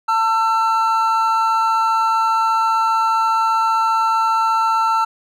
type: tone pair together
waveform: triangle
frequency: 896 / 1342.5 Hz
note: A5 / E6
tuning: +31 / +31 cents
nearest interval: perfect fifth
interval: 700 cents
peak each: -15 dBFS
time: 0.08-5.05 s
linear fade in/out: 10 ms
effects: none